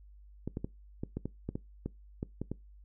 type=clicks; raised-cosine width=3 ms; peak=-22 dBFS; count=12; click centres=0.476 / 0.571 / 0.645 / 1.035 / 1.17 / 1.256 / 1.49 / 1.555 / 1.86 / 2.229 / 2.416 / 2.516 s; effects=noise-tail reverb RT60 0.2 s tail -22 dB re dry + added 50 Hz sine -52 dBFS peak until 2.84 s